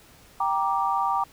sine chord, G minor, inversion none, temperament just, 784 / 940.8 / 1176 Hz, G5 / Bb5 / D6, 0 / +16 / +2 cents, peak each -26 dBFS, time 0.4-1.24 s, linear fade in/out 5 ms, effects pink hiss -53 dBFS RMS until 1.32 s

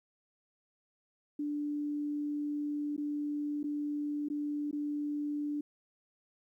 sine tone with dropouts, 293.7 Hz, D4, in tune, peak -32 dBFS, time 1.39-5.61 s, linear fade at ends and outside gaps 5 ms, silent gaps 2.965-2.978 / 3.631-3.64 / 4.286-4.3 / 4.712-4.728 s, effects 12-bit

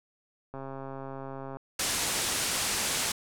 click train, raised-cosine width 1 ms, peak -26 dBFS, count 140, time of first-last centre 0.54-1.57 s, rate 135 Hz
white low-pass noise, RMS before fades -30 dBFS, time 1.79-3.12 s, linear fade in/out 5 ms, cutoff 10000 Hz, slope 24 dB/octave
effects none

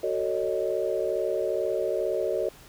sine chord, D# half-diminished seventh, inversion first, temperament just, 373.4 / 448 / 560 / 622.3 Hz, F#4 / A4 / C#5 / D#5, +16 / +31 / +18 / 0 cents, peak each -30 dBFS, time 0.03-2.49 s, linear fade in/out 5 ms, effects pink hiss -51 dBFS RMS until 2.68 s

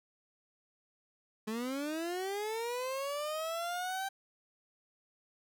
30% pulse linear sweep, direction up, 211.6 to 784 Hz, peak -32 dBFS, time 1.47-4.09 s, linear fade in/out 10 ms, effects none

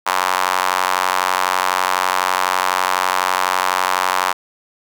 sawtooth tone with high-pass filter, 92 Hz, F#2, 9 cents flat, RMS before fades -18 dBFS, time 0.06-4.33 s, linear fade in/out 10 ms, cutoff 1000 Hz, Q 2.7, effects none

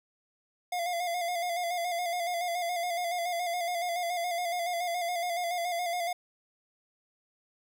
square tone with vibrato, 698.5 Hz, F5, in tune, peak -30 dBFS, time 0.72-6.13 s, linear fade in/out 5 ms, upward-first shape square, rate 7.1 Hz, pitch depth 43 cents each way, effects none

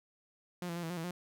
sawtooth tone with pitch steps, 177.6 / 169.2 / 173.5 / 163.2 / 177.9 / 163.3 / 177.8 Hz, F3 / E3 / F3 / E3 / F3 / E3 / F3, +29 / +45 / -11 / -17 / +32 / -16 / +31 cents, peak -33 dBFS, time 0.62-1.11 s, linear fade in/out 2 ms, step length 70 ms, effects none

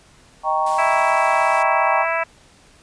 sine chord, Eb dominant seventh, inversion none, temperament equal, 622.3 / 784 / 932.3 / 1108.7 Hz, Eb5 / G5 / Bb5 / Db6, 0 / 0 / 0 / 0 cents, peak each -25 / -21 / -22 / -22 dBFS, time 0.43-2.06 s, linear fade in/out 50 ms
white noise, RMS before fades -36 dBFS, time 0.66-1.63 s, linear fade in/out 5 ms
harmonic tone, 329.8 Hz, E4, 1 cent sharp, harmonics 2 / 3 / 4 / 5 / 6 / 7 / 8, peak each -23 / -25 / -26 / -27 / -28 / -28 / -29 dBFS, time 0.78-2.24 s, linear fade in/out 10 ms
effects pink hiss -51 dBFS RMS until 2.82 s + resampled to 22050 Hz

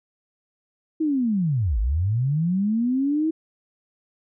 sine linear two-way sweep, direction down then up, 324.8 to 48.16 to 324.8 Hz, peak -19 dBFS, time 1-3.31 s, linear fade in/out 10 ms, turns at 1.79 s, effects none

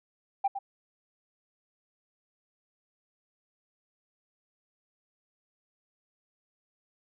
sine tone with echo, 790 Hz, G5, 13 cents sharp, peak -21 dBFS, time 0.44-0.48 s, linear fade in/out 10 ms, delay 110 ms, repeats 1, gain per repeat -10 dB, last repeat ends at 0.59 s, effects tanh soft clip ceiling -19 dBFS

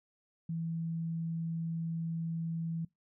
sine tone, 164.81 Hz, E3, in tune, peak -33 dBFS, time 0.49-2.85 s, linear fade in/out 5 ms, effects noise-tail reverb RT60 0.2 s tail -24 dB re dry

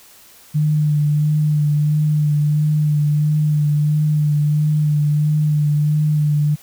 sine tone with vibrato, 150 Hz, D3, 37 cents sharp, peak -13 dBFS, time 0.54-6.56 s, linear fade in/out 20 ms, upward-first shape sine, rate 1.5 Hz, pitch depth 24 cents each way, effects white hiss -46 dBFS RMS until 6.62 s

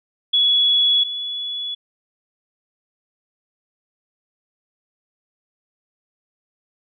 sine tone pair in turn, 3381 / 3405 Hz, G#7 / G#7, +30 / +42 cents, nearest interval unison, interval 12 cents, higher second, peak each -13 / -24 dBFS, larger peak first, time 0.33-1.04 / 1.04-1.75 s, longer neither, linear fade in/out 10 ms, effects none

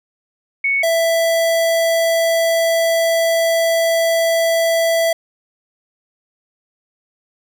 sine / square tone pair in turn, 2217 / 662.2 Hz, C#7 / E5, 0 / +8 cents, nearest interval octave + major sixth, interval 2092 cents, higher first, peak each -14 dBFS, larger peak neither, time 0.64-0.83 / 0.83-5.13 s, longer second, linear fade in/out 5 ms, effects none

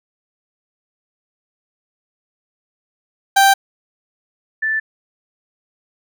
30% pulse / sine tone pair in turn, 784 / 1760 Hz, G5 / A6, 0 / 0 cents, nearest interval octave + major second, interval 1400 cents, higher second, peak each -6 / -16 dBFS, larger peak first, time 3.36-3.54 / 4.62-4.8 s, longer neither, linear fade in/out 10 ms, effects none

